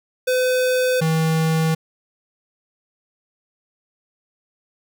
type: tone pair in turn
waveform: square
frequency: 507 / 160.48 Hz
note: B4 / E3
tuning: +45 / -46 cents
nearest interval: octave + minor sixth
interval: 1991 cents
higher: first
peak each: -17 dBFS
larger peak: neither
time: 0.27-1.01 / 1.01-1.75 s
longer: neither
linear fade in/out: 10 ms
effects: none